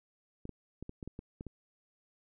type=clicks; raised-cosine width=3 ms; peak=-29 dBFS; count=9; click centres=0.454 / 0.493 / 0.826 / 0.894 / 1.028 / 1.076 / 1.191 / 1.409 / 1.467 s; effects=none

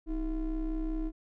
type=ring-modulated tone; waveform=triangle; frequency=174.61 Hz; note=F3; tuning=in tune; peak=-25 dBFS; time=0.06-1.12 s; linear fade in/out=50 ms; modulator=142 Hz; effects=none

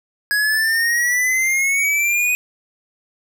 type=exponential sweep; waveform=square; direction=up; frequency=1661.2 to 2500 Hz; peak=-16 dBFS; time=0.31-2.35 s; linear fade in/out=0 ms; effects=none

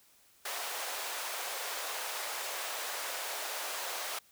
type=high-pass noise; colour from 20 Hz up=pink; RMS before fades=-38 dBFS; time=0.45-4.19 s; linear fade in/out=5 ms; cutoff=550 Hz; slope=24 dB/octave; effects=white hiss -64 dBFS RMS until 4.31 s

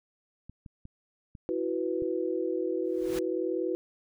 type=clicks; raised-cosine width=5 ms; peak=-32 dBFS; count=5; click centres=0.496 / 0.662 / 0.854 / 1.352 / 2.022 s
type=chord; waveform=sine; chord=E suspended second; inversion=none; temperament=equal; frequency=329.6 / 370 / 493.9 Hz; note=E4 / F#4 / B4; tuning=0 / 0 / 0 cents; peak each=-32 / -31 / -33 dBFS; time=1.49-3.75 s; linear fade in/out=0 ms
type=noise with exponential growth; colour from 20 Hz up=pink; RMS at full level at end=-36 dBFS; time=2.84-3.19 s; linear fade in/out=2 ms; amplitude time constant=76 ms
effects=none

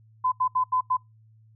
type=tone bursts at uneven times; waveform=sine; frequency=1015 Hz; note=B5; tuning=47 cents sharp; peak=-20 dBFS; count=5; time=0.24-0.32 / 0.4-0.48 / 0.55-0.64 / 0.72-0.81 / 0.9-0.97 s; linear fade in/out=10 ms; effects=noise-tail reverb RT60 0.2 s tail -25 dB re dry + added 110 Hz sine -53 dBFS peak until 1.55 s

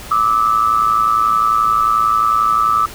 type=tone pair together; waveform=sine; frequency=1180 / 1291.3 Hz; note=D6 / E6; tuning=+8 / -36 cents; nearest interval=major second; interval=156 cents; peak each=-14 dBFS; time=0.11-2.86 s; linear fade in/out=5 ms; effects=pink hiss -33 dBFS RMS until 2.94 s

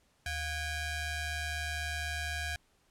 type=ring-modulated tone; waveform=sawtooth; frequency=784 Hz; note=G5; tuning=in tune; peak=-27 dBFS; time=0.26-2.56 s; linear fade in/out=2 ms; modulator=860 Hz; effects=pink hiss -70 dBFS RMS until 2.9 s + low-pass 11000 Hz 12 dB/octave

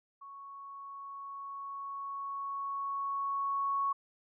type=tone with level ramp; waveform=sine; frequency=1108.7 Hz; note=C#6; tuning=in tune; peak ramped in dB=-46 to -28 dBFS; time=0.21-3.93 s; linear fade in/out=10 ms; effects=none

